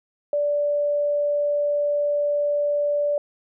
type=tone; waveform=sine; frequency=583 Hz; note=D5; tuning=13 cents flat; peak=-19 dBFS; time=0.33-3.18 s; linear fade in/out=2 ms; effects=none